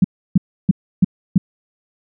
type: tone bursts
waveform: sine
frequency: 185 Hz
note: F#3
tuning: in tune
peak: -6 dBFS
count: 5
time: 0.02-1.38 s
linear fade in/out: 5 ms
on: 24 ms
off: 310 ms
effects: none